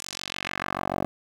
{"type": "tone with band-pass filter sweep", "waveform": "10% pulse", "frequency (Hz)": 46.86, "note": "F#1", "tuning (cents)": 23, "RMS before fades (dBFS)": -32, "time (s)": [0, 1.05], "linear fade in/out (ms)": 0, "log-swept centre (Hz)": [7600, 520], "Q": 1.6, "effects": ["8-bit"]}